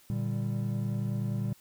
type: chord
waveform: triangle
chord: G minor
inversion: first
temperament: equal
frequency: 116.54 / 146.83 / 196 Hz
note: Bb2 / D3 / G3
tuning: 0 / 0 / 0 cents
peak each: -29 / -34 / -32 dBFS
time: 0.1-1.53 s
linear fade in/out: 0 ms
effects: white hiss -60 dBFS RMS until 1.6 s